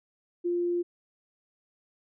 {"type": "tone", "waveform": "sine", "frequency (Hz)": 349.2, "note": "F4", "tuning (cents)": 0, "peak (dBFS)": -25, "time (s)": [0.44, 0.83], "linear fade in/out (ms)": 20, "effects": []}